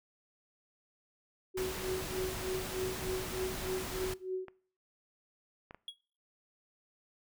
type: tone with tremolo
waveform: sine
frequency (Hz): 373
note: F#4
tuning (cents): +14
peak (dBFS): -31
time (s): 1.54-4.46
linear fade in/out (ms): 20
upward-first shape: triangle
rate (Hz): 3.3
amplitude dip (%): 100
type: noise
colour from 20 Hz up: pink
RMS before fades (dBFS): -40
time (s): 1.57-4.14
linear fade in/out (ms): 5
type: clicks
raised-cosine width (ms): 0.5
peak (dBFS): -32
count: 3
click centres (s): 4.483 / 5.709 / 5.746
type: tone with exponential decay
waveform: triangle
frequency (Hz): 3322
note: G#7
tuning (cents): 0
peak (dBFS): -34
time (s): 5.88-5.97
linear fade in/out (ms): 2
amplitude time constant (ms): 18
effects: noise-tail reverb RT60 0.5 s tail -23 dB re dry